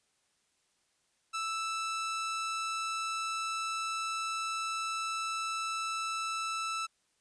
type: tone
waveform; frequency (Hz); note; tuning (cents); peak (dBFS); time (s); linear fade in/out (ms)
sawtooth; 1320; E6; +2; -29; 1.33-6.87; 20
effects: white hiss -74 dBFS RMS until 7.2 s + resampled to 22050 Hz